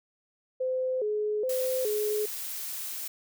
sine tone with vibrato, 466.2 Hz, A#4, in tune, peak -26 dBFS, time 0.6-2.26 s, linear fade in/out 10 ms, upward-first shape square, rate 1.2 Hz, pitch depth 170 cents each way
blue noise, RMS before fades -36 dBFS, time 1.49-3.08 s, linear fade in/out 5 ms
effects none

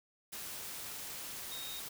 sine tone in noise, 3729 Hz, A#7, in tune, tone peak -44 dBFS, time 1.51-1.8 s, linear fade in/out 10 ms, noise white, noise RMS -44 dBFS, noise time 0.32-1.89 s, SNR -3 dB, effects none

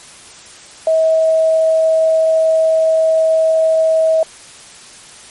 sine tone, 642 Hz, E5, 46 cents flat, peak -9 dBFS, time 0.87-4.23 s, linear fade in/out 2 ms, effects white hiss -38 dBFS RMS until 5.3 s + MP3 48 kbps

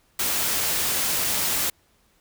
white noise, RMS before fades -24 dBFS, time 0.19-1.7 s, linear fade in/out 5 ms, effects pink hiss -63 dBFS RMS until 2.2 s

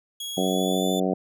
sawtooth tone with pitch glide, 3322 to 3501 Hz, G#7 to A7, 0 to -9 cents, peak -28 dBFS, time 0.2-1 s, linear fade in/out 5 ms, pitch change +91 cents, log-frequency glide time 0.34-0.85 s
harmonic tone, 93.2 Hz, F#2, 13 cents sharp, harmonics 2 / 3 / 4 / 5 / 6 / 7 / 8, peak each -26 / -28 / -29 / -30 / -31 / -31 / -32 dBFS, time 0.37-1.14 s, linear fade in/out 5 ms
effects none

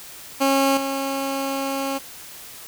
15% pulse tone with level steps, 272.7 Hz, C#4, 28 cents flat, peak -10 / -17 dBFS, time 0.4-1.99 s, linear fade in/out 20 ms, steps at 0.77 s, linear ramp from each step 2 ms, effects white hiss -40 dBFS RMS until 2.67 s

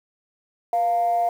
sine tone with amplitude modulation, 698.5 Hz, F5, in tune, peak -15 dBFS, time 0.73-1.29 s, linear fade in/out 2 ms, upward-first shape sine, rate 215 Hz, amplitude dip 50%, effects tanh soft clip ceiling -12 dBFS + 8-bit

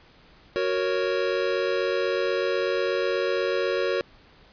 square chord, F# major, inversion none, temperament equal, 370 / 466.2 / 554.4 Hz, F#4 / A#4 / C#5, 0 / 0 / 0 cents, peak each -28 dBFS, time 0.56-4.01 s, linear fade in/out 0 ms, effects pink hiss -54 dBFS RMS until 4.52 s + resampled to 11025 Hz

